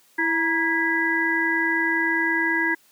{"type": "harmonic tone with a mistuned harmonic", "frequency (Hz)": 329.6, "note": "E4", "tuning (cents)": 0, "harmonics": [1, 3, 5, 6], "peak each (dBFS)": [-26, -29, -23, -24], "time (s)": [0.18, 2.75], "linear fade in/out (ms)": 10, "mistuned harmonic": 3, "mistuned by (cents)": -73, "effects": ["white hiss -58 dBFS RMS until 2.91 s", "high-pass 150 Hz 12 dB/octave"]}